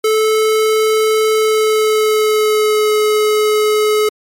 square tone with pitch glide, 435.5 to 425.8 Hz, A4 to G#4, -18 to +43 cents, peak -11 dBFS, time 0.04-4.09 s, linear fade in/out 5 ms, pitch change -39 cents, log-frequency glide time 1.33-2.91 s, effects MP3 64 kbps

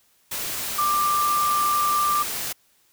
sine tone in noise, 1184 Hz, D6, 14 cents sharp, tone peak -19 dBFS, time 0.78-2.23 s, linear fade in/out 10 ms, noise white, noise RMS -29 dBFS, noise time 0.31-2.53 s, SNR +7 dB, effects white hiss -62 dBFS RMS until 2.92 s

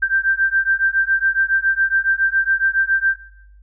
sine beating tone pair, 1568 / 1575.2 Hz, G6 / G6, 0 / +8 cents, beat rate 7.2 Hz, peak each -18 / -18 dBFS, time 0.02-3.16 s, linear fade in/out 10 ms, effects noise-tail reverb RT60 0.7 s tail -17 dB re dry + added 50 Hz sine -43 dBFS peak until 3.62 s

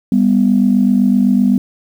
sine tone pair together, 199.06 / 246.9 Hz, G3 / B3, +27 / 0 cents, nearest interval major third, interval 373 cents, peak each -11 dBFS, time 0.12-1.58 s, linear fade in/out 2 ms, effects tanh soft clip ceiling -1 dBFS + 7-bit

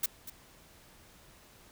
blue noise with echo, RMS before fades -29 dBFS, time 0.03-0.06 s, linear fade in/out 5 ms, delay 240 ms, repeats 1, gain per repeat -14 dB, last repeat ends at 0.3 s, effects pink hiss -58 dBFS RMS until 1.71 s

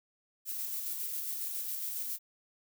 violet noise with tremolo, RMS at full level -36 dBFS, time 0.45-2.19 s, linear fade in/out 50 ms, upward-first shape square, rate 7.3 Hz, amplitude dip 25%, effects none

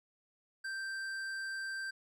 sine tone with hard clipping, 1568 Hz, G6, in tune, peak -39 dBFS, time 0.64-1.91 s, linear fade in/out 10 ms, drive 10 dB, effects none

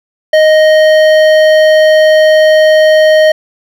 sine tone with hard clipping, 622.3 Hz, D#5, in tune, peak -5 dBFS, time 0.33-3.32 s, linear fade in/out 5 ms, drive 12 dB, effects none

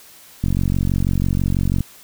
click train, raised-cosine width 5 ms, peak -7 dBFS, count 64, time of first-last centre 0.44-1.807 s, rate 46.1 Hz, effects white hiss -45 dBFS RMS until 2.03 s

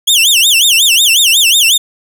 sawtooth tone with vibrato, 3136 Hz, G7, in tune, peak -3 dBFS, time 0.07-1.78 s, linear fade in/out 10 ms, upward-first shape sine, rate 5.5 Hz, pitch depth 290 cents each way, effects none

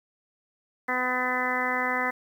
harmonic tone, 252.1 Hz, B3, 36 cents sharp, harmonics 1 / 2 / 3 / 4 / 5 / 6 / 7 / 8, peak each -35 / -34 / -33 / -32 / -33 / -36 / -31 / -30 dBFS, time 0.88-2.11 s, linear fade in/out 10 ms, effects 9-bit

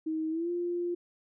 sine tone with pitch glide, 316.5 to 349.2 Hz, D#4 to F4, +30 to 0 cents, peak -29 dBFS, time 0.06-0.95 s, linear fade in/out 10 ms, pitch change +170 cents, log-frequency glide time 0.3-0.5 s, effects none

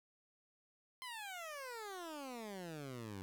15% pulse exponential sweep, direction down, 1046.5 to 92.5 Hz, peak -39 dBFS, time 1.02-3.22 s, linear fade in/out 0 ms, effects 12-bit

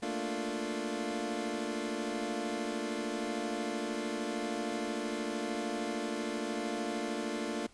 25% pulse chord, Bb major seventh, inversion third, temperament equal, 220 / 233.1 / 293.7 / 349.2 Hz, A3 / Bb3 / D4 / F4, 0 / 0 / 0 / 0 cents, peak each -36 / -36 / -35 / -36 dBFS, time 0.02-7.67 s, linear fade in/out 10 ms, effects pink hiss -61 dBFS RMS until 7.73 s + resampled to 22050 Hz

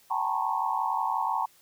sine tone cluster, 767 / 854 / 900 / 971 / 1091 Hz, G5 / G#5 / A5 / B5 / C#6, -38 / +48 / +39 / -30 / -28 cents, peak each -33 / -33 / -30 / -32 / -32 dBFS, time 0.1-1.46 s, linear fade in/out 10 ms, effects white hiss -60 dBFS RMS until 1.61 s

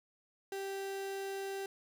35% pulse tone, 390.8 Hz, G4, 5 cents flat, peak -36 dBFS, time 0.52-1.66 s, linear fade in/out 2 ms, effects none

